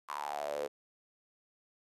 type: tone with high-pass filter sweep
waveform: sawtooth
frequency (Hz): 73.2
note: D2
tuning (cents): -5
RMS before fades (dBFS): -38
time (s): 0.08-0.68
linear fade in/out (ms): 20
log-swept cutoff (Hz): 1100 to 460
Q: 7.9
effects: resampled to 32000 Hz